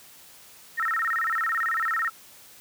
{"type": "tone with vibrato", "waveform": "sine", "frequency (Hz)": 1568, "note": "G6", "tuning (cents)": 0, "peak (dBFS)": -23, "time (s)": [0.77, 2.1], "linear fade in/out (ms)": 20, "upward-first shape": "square", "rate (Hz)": 18, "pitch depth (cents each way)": 290, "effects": ["white hiss -50 dBFS RMS until 2.6 s", "high-pass 60 Hz 12 dB/octave"]}